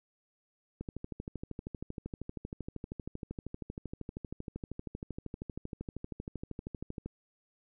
click train, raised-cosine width 3 ms, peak -26 dBFS, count 81, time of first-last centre 0.81-7.06 s, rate 12.8 Hz, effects none

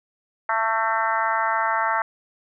harmonic tone with a mistuned harmonic, 223.2 Hz, A3, 25 cents sharp, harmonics 3 / 4 / 5 / 6 / 7 / 8 / 9, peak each -29 / -24 / -27 / -26 / -29 / -30 / -34 dBFS, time 0.49-2.02 s, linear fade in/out 2 ms, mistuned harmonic 8, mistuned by +31 cents, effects none

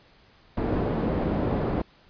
white low-pass noise, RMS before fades -26 dBFS, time 0.57-1.82 s, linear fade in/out 5 ms, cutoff 420 Hz, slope 12 dB/octave, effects pink hiss -57 dBFS RMS until 2.09 s + resampled to 11025 Hz

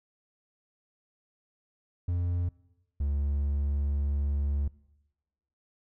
triangle tone pair in turn, 87.8 / 71.19 Hz, F2 / C#2, +10 / +47 cents, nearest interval major third, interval 363 cents, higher first, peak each -24 dBFS, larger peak neither, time 2.08-2.49 / 3-4.68 s, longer second, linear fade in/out 5 ms, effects noise-tail reverb RT60 1.0 s tail -21 dB re dry

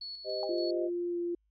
sine tone with tremolo, 4400 Hz, C#8, 14 cents flat, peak -38 dBFS, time 0.01-0.71 s, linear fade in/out 5 ms, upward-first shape square, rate 3.5 Hz, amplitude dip 45%
sine chord, C minor, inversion second, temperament equal with one note detuned, 392 / 514.6 / 622.3 Hz, G4 / C5 / Eb5, 0 / -29 / 0 cents, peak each -38 / -38 / -34 dBFS, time 0.24-0.9 s, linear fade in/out 50 ms
sine tone with exponential decay, 802 Hz, G5, 39 cents sharp, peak -32 dBFS, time 0.43-0.53 s, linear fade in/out 1 ms, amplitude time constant 21 ms
sine tone with pitch glide, 349.2 to 346.2 Hz, F4 to F4, 0 to -15 cents, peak -30 dBFS, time 0.49-1.35 s, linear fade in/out 5 ms, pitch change -15 cents, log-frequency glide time 1.09-1.18 s
effects added 52 Hz sine -70 dBFS peak until 1.5 s + MP3 48 kbps

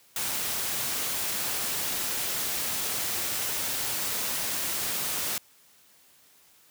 white noise, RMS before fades -30 dBFS, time 0.16-5.38 s, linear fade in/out 2 ms, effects white hiss -59 dBFS RMS until 6.7 s + high-pass 60 Hz 12 dB/octave

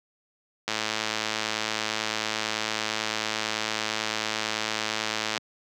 click train, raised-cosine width 0.2 ms, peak -9 dBFS, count 513, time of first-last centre 0.68-5.377 s, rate 109 Hz, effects high-pass 150 Hz 12 dB/octave

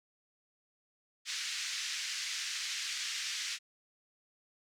white band-pass noise, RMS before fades -38 dBFS, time 1.25-3.59 s, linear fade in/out 50 ms, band 1700 to 6300 Hz, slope 24 dB/octave, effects none

